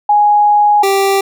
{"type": "tone pair in turn", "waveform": ["sine", "25% pulse"], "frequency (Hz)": [830.6, 392], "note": ["G#5", "G4"], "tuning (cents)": [0, 0], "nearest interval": "octave + minor second", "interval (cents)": 1300, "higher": "first", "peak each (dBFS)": -6, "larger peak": "neither", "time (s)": [[0.09, 0.83], [0.83, 1.21]], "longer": "first", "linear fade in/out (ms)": 5, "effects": []}